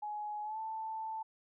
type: tone with pitch glide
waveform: sine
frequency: 840 to 882.8 Hz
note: G#5 to A5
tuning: +19 to +5 cents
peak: -37 dBFS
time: 0.02-1.23 s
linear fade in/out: 10 ms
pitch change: +86 cents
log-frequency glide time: 0.43-0.59 s
effects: none